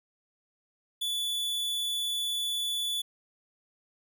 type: tone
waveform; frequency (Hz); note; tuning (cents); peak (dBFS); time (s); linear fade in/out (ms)
45% pulse; 3456; A7; -32; -29; 1.01-3.02; 10
effects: none

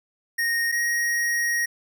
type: tone pair in turn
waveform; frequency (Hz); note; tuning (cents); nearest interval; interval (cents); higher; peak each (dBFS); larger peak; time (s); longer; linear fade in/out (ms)
square; 1859 / 1881.7; A#6 / A#6; -5 / +16; unison; 21; second; -22; neither; 0.38-0.72 / 0.72-1.66; second; 10
effects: none

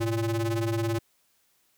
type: ring-modulated tone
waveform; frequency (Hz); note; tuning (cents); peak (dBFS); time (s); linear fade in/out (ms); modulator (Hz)
square; 116.54; A#2; 0; -23; 0-0.99; 10; 224
effects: white hiss -68 dBFS RMS until 1.77 s

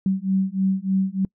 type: beating tone pair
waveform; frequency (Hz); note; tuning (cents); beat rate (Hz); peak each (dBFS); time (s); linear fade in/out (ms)
sine; 189.7 / 193; F#3 / G3; +43 / -27; 3.3; -22; 0.06-1.25; 2
effects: noise-tail reverb RT60 0.1 s tail -26 dB re dry

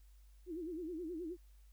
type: tone with vibrato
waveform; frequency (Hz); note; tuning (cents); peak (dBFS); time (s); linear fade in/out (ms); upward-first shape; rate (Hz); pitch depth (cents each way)
sine; 336.1; E4; +34; -40; 0.46-1.37; 50; sine; 9.5; 150
effects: added 50 Hz sine -58 dBFS peak until 1.72 s + white hiss -75 dBFS RMS until 1.72 s

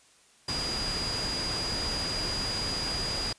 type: tone in noise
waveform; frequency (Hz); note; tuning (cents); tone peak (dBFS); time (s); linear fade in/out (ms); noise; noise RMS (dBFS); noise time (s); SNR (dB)
sine; 4874; D#8; -37; -31; 0.48-3.33; 5; pink; -34; 0.48-3.33; 0
effects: white hiss -60 dBFS RMS until 3.38 s + resampled to 22050 Hz

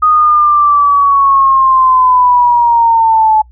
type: linear sweep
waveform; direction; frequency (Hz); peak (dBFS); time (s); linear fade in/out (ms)
sine; down; 1244.5 to 860; -5; 0.02-3.42; 10
effects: noise-tail reverb RT60 0.1 s tail -26 dB re dry + added 60 Hz sine -37 dBFS peak until 3.51 s

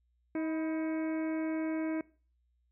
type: harmonic tone with a mistuned harmonic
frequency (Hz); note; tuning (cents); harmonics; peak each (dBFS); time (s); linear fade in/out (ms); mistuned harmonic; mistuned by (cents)
317.2; D#4; +33; 1 / 2 / 3 / 4 / 5 / 6 / 7 / 8; -31 / -41 / -49 / -53 / -50 / -56 / -49 / -61; 0.35-2.01; 2; 3; +61
effects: noise-tail reverb RT60 0.4 s tail -21 dB re dry + added 60 Hz sine -70 dBFS peak until 2.71 s

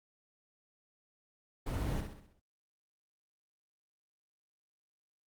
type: noise with echo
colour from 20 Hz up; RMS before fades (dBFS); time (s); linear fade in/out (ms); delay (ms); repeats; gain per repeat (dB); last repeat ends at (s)
brown; -35; 1.66-2.01; 10; 65; 6; -6; 2.4
effects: Opus 24 kbps

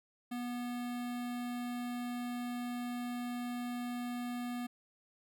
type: tone with notch filter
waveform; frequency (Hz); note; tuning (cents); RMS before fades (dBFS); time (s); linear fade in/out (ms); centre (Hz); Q
square; 243.6; B3; -24; -39; 0.31-4.67; 10; 5900; 2
effects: none

